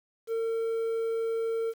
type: tone with quantisation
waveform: triangle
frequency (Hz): 454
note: A#4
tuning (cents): -46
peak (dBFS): -25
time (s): 0.27-1.74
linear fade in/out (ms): 50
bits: 9
effects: none